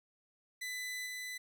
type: tone with level steps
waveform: sawtooth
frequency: 2000 Hz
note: B6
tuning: 21 cents sharp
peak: -35 / -37 dBFS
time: 0.61-1.38 s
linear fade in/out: 10 ms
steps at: 1.06 s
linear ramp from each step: 5 ms
effects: none